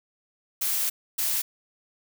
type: noise bursts at uneven times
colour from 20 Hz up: blue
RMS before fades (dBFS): -26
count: 2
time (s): 0.61-0.9 / 1.18-1.42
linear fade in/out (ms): 10
effects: none